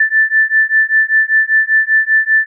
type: beating tone pair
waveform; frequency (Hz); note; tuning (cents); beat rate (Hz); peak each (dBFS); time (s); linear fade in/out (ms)
sine; 1760 / 1765.1; A6 / A6; 0 / +5; 5.1; -12; 0-2.46; 5
effects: none